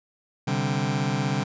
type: chord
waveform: sawtooth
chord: C suspended second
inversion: none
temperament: just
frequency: 130.81 / 147.16 / 196.22 Hz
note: C3 / D3 / G3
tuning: 0 / +4 / +2 cents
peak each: -23 / -23 / -24 dBFS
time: 0.47-1.44 s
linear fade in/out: 10 ms
effects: resampled to 16000 Hz